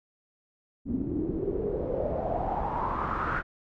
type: noise with low-pass filter sweep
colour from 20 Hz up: pink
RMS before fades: -30 dBFS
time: 0.85-3.43 s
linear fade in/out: 50 ms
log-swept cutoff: 250 to 1500 Hz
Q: 6.2
effects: none